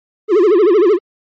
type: tone with vibrato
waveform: triangle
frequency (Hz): 386.8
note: G4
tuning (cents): -23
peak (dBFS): -5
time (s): 0.28-0.99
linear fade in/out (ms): 50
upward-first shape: sine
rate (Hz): 13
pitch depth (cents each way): 230
effects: MP3 32 kbps